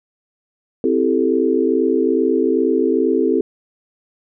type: chord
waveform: sine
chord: A minor seventh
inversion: first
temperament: equal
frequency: 261.6 / 329.6 / 392 / 440 Hz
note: C4 / E4 / G4 / A4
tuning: 0 / 0 / 0 / 0 cents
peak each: -19 dBFS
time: 0.84-3.41 s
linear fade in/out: 2 ms
effects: none